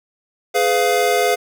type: chord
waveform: square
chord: F diminished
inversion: first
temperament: just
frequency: 419.1 / 502.9 / 698.5 Hz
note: Ab4 / Cb5 / F5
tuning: +16 / +31 / 0 cents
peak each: -20 / -20 / -19 dBFS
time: 0.54-1.36 s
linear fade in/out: 20 ms
effects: none